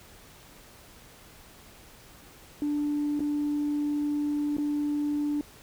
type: tone with dropouts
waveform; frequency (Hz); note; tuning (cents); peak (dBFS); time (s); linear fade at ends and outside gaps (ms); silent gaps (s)
sine; 293.7; D4; 0; -24; 2.62-5.41; 1; 3.194-3.204 / 4.568-4.583
effects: tanh soft clip ceiling -22 dBFS + pink hiss -52 dBFS RMS until 5.62 s